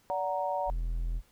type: chord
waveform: sine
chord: D augmented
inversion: none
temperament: equal with one note detuned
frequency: 577.6 / 740 / 932.3 Hz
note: D5 / F#5 / A#5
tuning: -29 / 0 / 0 cents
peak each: -33 dBFS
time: 0.1-0.7 s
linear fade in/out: 0 ms
type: tone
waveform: triangle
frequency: 41.8 Hz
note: E1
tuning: 25 cents sharp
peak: -27 dBFS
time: 0.66-1.22 s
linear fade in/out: 50 ms
effects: pink hiss -65 dBFS RMS until 1.31 s